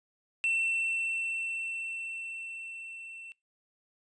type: tone with level ramp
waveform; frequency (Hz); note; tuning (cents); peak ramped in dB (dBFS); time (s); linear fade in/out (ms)
triangle; 2692; E7; +36; -24 to -42; 0.44-3.32; 0
effects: noise-tail reverb RT60 0.2 s tail -23 dB re dry + resampled to 22050 Hz